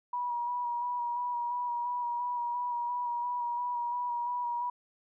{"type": "tone with vibrato", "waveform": "sine", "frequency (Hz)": 966, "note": "B5", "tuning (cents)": -39, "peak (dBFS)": -30, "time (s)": [0.13, 4.7], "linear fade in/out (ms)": 5, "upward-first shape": "square", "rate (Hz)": 2.9, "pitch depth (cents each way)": 19, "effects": []}